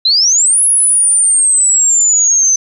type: exponential two-way sweep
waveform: sine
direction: up then down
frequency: 3951 to 10650 to 6110 Hz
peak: -7 dBFS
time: 0.05-2.56 s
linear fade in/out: 5 ms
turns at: 0.63 s
effects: 8-bit